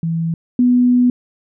sine tone pair in turn, 164.81 / 246.9 Hz, E3 / B3, 0 / 0 cents, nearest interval perfect fifth, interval 700 cents, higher second, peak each -16 / -9 dBFS, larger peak second, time 0.03-0.34 / 0.59-1.1 s, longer second, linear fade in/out 2 ms, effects none

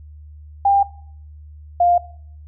sine tone pair in turn, 797 / 700.9 Hz, G5 / F5, +28 / +6 cents, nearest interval major second, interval 222 cents, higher first, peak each -11 dBFS, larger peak neither, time 0.65-0.83 / 1.8-1.98 s, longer neither, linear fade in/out 5 ms, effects noise-tail reverb RT60 0.6 s tail -20 dB re dry + added 75 Hz sine -37 dBFS peak until 2.47 s

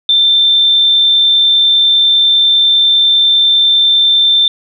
sine tone, 3565 Hz, A7, 22 cents sharp, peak -6 dBFS, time 0.09-4.48 s, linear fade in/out 2 ms, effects none

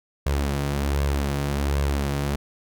sawtooth tone with flanger, 70.6 Hz, C#2, 32 cents sharp, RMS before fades -24 dBFS, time 0.26-2.36 s, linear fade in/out 5 ms, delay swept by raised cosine 1.8 to 6.5 ms, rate 1.3 Hz, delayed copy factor +0.5, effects none

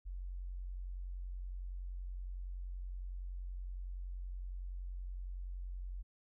sine tone, 45.34 Hz, F#1, 34 cents flat, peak -40 dBFS, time 0.05-6.03 s, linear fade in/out 20 ms, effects none

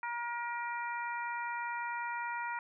harmonic tone, 474.6 Hz, A#4, 31 cents sharp, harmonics 2 / 3 / 4 / 5, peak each -37 / -41 / -43 / -45 dBFS, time 0.03-2.59 s, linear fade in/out 2 ms, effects none

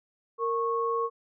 sine tone pair together, 462.5 / 1100 Hz, A#4 / C#6, -14 / -14 cents, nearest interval octave + minor third, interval 1500 cents, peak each -28 dBFS, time 0.38-1.1 s, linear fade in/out 50 ms, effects none

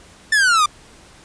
45% pulse exponential sweep, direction down, 1792 to 1174.7 Hz, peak -12 dBFS, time 0.32-0.66 s, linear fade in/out 5 ms, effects pink hiss -46 dBFS RMS until 1.24 s + resampled to 22050 Hz

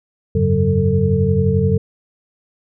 sine tone cluster, 89.2 / 100.7 / 140.1 / 186.8 / 446.6 Hz, F2 / G2 / C#3 / F#3 / A4, +37 / +47 / +19 / +17 / +26 cents, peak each -19 dBFS, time 0.35-1.78 s, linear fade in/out 5 ms, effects none

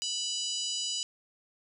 harmonic tone, 985 Hz, B5, 5 cents flat, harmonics 3 / 4 / 5 / 6 / 7 / 8 / 9, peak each -35 / -41 / -36 / -42 / -38 / -43 / -49 dBFS, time 0.02-1.03 s, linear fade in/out 0 ms, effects none

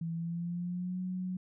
sine tone with pitch glide, 165.6 to 183.74 Hz, E3 to F#3, +8 to -12 cents, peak -33 dBFS, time 0.01-1.37 s, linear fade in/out 5 ms, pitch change +180 cents, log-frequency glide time 0.13-1 s, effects none

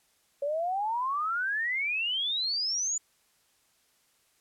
sine exponential sweep, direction up, 554.4 to 7040 Hz, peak -27 dBFS, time 0.42-2.98 s, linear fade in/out 5 ms, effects white hiss -68 dBFS RMS until 4.4 s + low-pass 12000 Hz 12 dB/octave

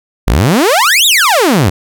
sawtooth exponential two-way sweep, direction up then down, 43.65 to 3911 to 81.6 Hz, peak -3 dBFS, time 0.27-1.7 s, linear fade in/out 10 ms, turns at 1.06 s, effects none

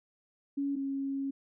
sine tone pair in turn, 280 / 273.9 Hz, C#4 / C#4, +18 / -21 cents, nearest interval unison, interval 39 cents, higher first, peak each -29 / -31 dBFS, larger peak first, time 0.57-0.76 / 0.76-1.31 s, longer second, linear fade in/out 10 ms, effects none

